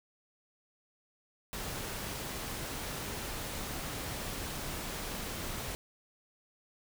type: noise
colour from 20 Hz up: pink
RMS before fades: -39 dBFS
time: 1.53-5.75 s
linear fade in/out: 0 ms
effects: none